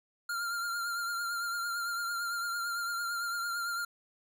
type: tone with vibrato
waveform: square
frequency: 1394 Hz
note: F6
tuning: 4 cents flat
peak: -33 dBFS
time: 0.29-3.85 s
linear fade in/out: 5 ms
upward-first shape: triangle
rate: 8.9 Hz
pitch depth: 41 cents each way
effects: none